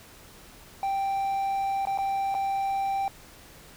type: tone with dropouts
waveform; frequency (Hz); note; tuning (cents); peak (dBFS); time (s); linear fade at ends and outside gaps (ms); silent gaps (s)
triangle; 784; G5; 0; -23; 0.83-3.08; 1; 1.853-1.871 / 1.976-1.986 / 2.343-2.349
effects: pink hiss -50 dBFS RMS until 3.76 s